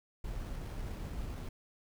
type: noise with sample-and-hold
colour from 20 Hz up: brown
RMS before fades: -40 dBFS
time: 0.24-1.49 s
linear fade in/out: 5 ms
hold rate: 7350 Hz
effects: none